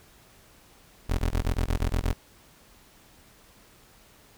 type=tone bursts; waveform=25% pulse; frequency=42.59 Hz; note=F1; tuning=43 cents flat; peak=-19 dBFS; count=9; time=1.09-2.132 s; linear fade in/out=10 ms; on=98 ms; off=20 ms; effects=pink hiss -56 dBFS RMS until 4.37 s